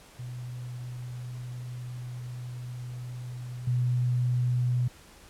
sine tone with level steps, 123.47 Hz, B2, in tune, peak -35 / -23 dBFS, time 0.19-4.88 s, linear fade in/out 5 ms, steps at 3.67 s, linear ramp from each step 5 ms, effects pink hiss -53 dBFS RMS until 5.29 s + low-pass 12000 Hz 12 dB/octave

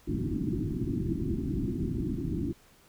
white low-pass noise, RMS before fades -31 dBFS, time 0.07-2.53 s, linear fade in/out 10 ms, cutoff 360 Hz, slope 96 dB/octave, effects pink hiss -60 dBFS RMS until 2.88 s

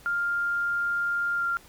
sine tone with pitch glide, 1400 to 1387.9 Hz, F6 to F6, +4 to -11 cents, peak -24 dBFS, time 0.06-1.57 s, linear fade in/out 0 ms, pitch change -15 cents, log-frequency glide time 1.36-1.43 s, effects pink hiss -53 dBFS RMS until 1.68 s

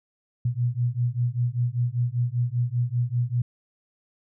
sine beating tone pair, 119 / 124.1 Hz, A#2 / B2, +36 / +9 cents, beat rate 5.1 Hz, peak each -25 dBFS, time 0.45-3.42 s, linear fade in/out 5 ms, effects none

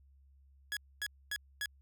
sawtooth tone bursts, 1675 Hz, G#6, 14 cents sharp, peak -31 dBFS, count 4, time 0.72-1.658 s, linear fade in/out 0 ms, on 47 ms, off 250 ms, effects added 68 Hz sine -60 dBFS peak until 1.81 s

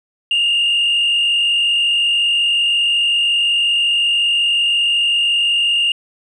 sine tone with frequency modulation, 2819 Hz, F7, 16 cents sharp, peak -11 dBFS, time 0.31-5.92 s, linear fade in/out 2 ms, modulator 45.5 Hz, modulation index 1.2, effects tanh soft clip ceiling -10 dBFS

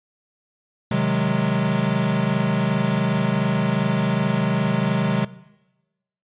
square chord, Ab dominant seventh, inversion first, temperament equal, 130.81 / 155.56 / 185 / 207.7 Hz, C3 / Eb3 / Gb3 / Ab3, 0 / 0 / 0 / 0 cents, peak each -25 / -26 / -24 / -24 dBFS, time 0.91-5.25 s, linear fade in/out 5 ms, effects noise-tail reverb RT60 1.0 s tail -18 dB re dry + resampled to 8000 Hz

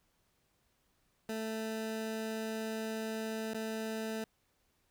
20% pulse tone with dropouts, 220.8 Hz, A3, 6 cents sharp, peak -31 dBFS, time 1.29-4.24 s, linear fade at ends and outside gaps 2 ms, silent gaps 3.536-3.545 s, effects pink hiss -75 dBFS RMS until 4.9 s

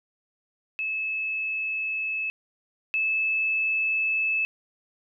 sine tone pair in turn, 2600 / 2612 Hz, E7 / E7, -24 / -17 cents, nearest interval unison, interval 7 cents, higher second, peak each -26 / -22 dBFS, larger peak second, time 0.79-2.3 / 2.94-4.45 s, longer neither, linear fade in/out 0 ms, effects none

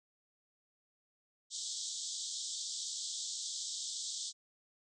white band-pass noise, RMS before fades -41 dBFS, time 1.5-4.33 s, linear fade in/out 50 ms, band 3300 to 8100 Hz, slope 96 dB/octave, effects none

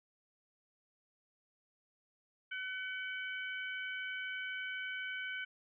harmonic tone, 756 Hz, F#5, 37 cents sharp, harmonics 2 / 3 / 4, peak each -40 / -44 / -47 dBFS, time 2.51-5.45 s, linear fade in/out 10 ms, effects none

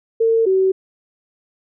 sine tone pair in turn, 453.2 / 379.8 Hz, A#4 / F#4, -49 / +45 cents, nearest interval minor third, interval 306 cents, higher first, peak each -12 dBFS, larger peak neither, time 0.2-0.46 / 0.46-0.72 s, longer neither, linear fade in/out 10 ms, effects none

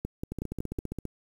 two click trains, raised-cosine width 3 ms, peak -19 / -21 dBFS, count 5 / 12, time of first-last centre 0.05-0.789 / 0.32-1.053 s, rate 5.41 / 15 Hz, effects 8-bit

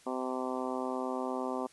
harmonic tone, 128.7 Hz, C3, 28 cents flat, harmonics 2 / 3 / 4 / 5 / 6 / 7 / 8 / 9, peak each -37 / -39 / -40 / -41 / -42 / -42 / -43 / -44 dBFS, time 0.06-1.67 s, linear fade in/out 10 ms, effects white hiss -60 dBFS RMS until 1.72 s + resampled to 24000 Hz

